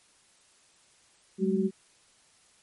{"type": "tone cluster", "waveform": "sine", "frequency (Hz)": [190.4, 208.6, 377.7], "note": ["F#3", "G#3", "F#4"], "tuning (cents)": [50, 8, 36], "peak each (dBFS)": -28, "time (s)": [1.38, 1.71], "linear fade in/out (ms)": 50, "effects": ["white hiss -62 dBFS RMS until 2.62 s", "MP3 48 kbps"]}